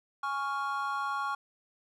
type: chord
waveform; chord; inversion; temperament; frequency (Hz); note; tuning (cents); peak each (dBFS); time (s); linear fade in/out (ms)
triangle; Db major; second; equal; 830.6 / 1108.7 / 1396.9; Ab5 / Db6 / F6; 0 / 0 / 0; -35 / -31 / -34; 0.23-1.35; 5
effects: none